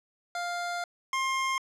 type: tone pair in turn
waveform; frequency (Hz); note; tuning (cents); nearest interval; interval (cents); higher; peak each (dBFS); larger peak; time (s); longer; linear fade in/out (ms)
25% pulse; 700 / 1062.4; F5 / C6; +4 / +26; perfect fifth; 722; second; -27 / -23; second; 0.35-0.84 / 1.13-1.58; first; 2
effects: low-pass 8000 Hz 12 dB/octave